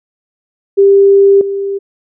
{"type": "tone with level steps", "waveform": "sine", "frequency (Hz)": 395.9, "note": "G4", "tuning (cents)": 17, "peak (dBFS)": [-3, -14], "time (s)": [0.77, 1.79], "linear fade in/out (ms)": 20, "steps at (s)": 1.41, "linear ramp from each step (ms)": 2, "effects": []}